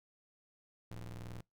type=ring-modulated tone; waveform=35% pulse; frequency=61.4 Hz; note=B1; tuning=9 cents flat; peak=-39 dBFS; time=0.91-1.41 s; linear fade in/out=5 ms; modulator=51 Hz; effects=noise-tail reverb RT60 0.2 s tail -26 dB re dry